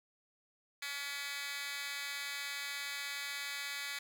10% pulse tone with high-pass filter, 283.3 Hz, C#4, 38 cents sharp, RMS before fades -41 dBFS, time 0.82-3.99 s, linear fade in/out 5 ms, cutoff 2400 Hz, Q 2.6, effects none

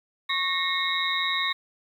sine tone cluster, 1101 / 1847 / 2172 / 3696 / 3867 Hz, C#6 / A#6 / C#7 / A#7 / B7, -12 / -16 / -36 / -16 / -37 cents, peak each -30 dBFS, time 0.29-1.53 s, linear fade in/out 10 ms, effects 9-bit

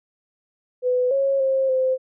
sine tone with pitch steps, 500 / 547 / 533 / 519 Hz, B4 / C#5 / C5 / C5, +21 / -23 / +32 / -14 cents, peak -17 dBFS, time 0.82-1.98 s, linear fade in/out 50 ms, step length 290 ms, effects none

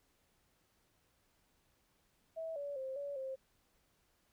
sine tone with pitch steps, 650 / 571 / 528 / 568 / 530 Hz, E5 / D5 / C5 / C#5 / C5, -24 / -49 / +16 / +42 / +22 cents, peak -39 dBFS, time 2.36-3.36 s, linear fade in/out 20 ms, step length 200 ms, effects pink hiss -75 dBFS RMS until 4.32 s

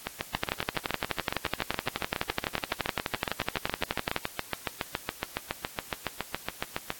two click trains, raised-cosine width 0.3 ms, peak -10 / -12 dBFS, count 46 / 50, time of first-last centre 0.35-4.164 / 0.07-6.904 s, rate 11.8 / 7.17 Hz, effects white hiss -47 dBFS RMS until 6.99 s + AAC 64 kbps

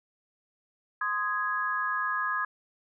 sine chord, Ab major, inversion first, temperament just, 1038.3 / 1245.9 / 1661.2 Hz, C6 / Eb6 / Ab6, -14 / +2 / 0 cents, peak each -33 / -31 / -30 dBFS, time 1.01-2.45 s, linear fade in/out 5 ms, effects none

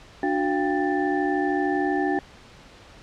sine tone cluster, 294.7 / 367.6 / 696 / 790 / 1765 Hz, D4 / F#4 / F5 / G5 / A6, +6 / -11 / -6 / +13 / +5 cents, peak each -25 / -26 / -33 / -27 / -31 dBFS, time 0.23-2.19 s, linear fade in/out 2 ms, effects pink hiss -48 dBFS RMS until 3.02 s + low-pass 5000 Hz 12 dB/octave

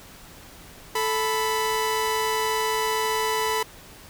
sawtooth tone pair together, 438 / 991 Hz, A4 / B5, -8 / +6 cents, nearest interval octave + major second, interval 1414 cents, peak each -22 / -21 dBFS, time 0.95-3.63 s, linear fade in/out 5 ms, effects pink hiss -46 dBFS RMS until 4.09 s

